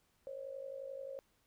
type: tone with amplitude modulation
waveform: sine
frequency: 542 Hz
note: C#5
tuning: 39 cents flat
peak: -39 dBFS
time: 0.27-1.19 s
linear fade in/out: 0 ms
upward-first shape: sine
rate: 51.4 Hz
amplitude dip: 75%
effects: pink hiss -75 dBFS RMS until 1.46 s